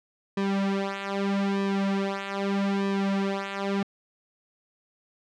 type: tone with flanger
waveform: sawtooth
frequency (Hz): 197.1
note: G3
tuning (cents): +10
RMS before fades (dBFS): -27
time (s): 0.37-3.83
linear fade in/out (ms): 5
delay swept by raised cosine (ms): 1.4 to 4.9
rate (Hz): 0.8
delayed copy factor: -1
effects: low-pass 4000 Hz 12 dB/octave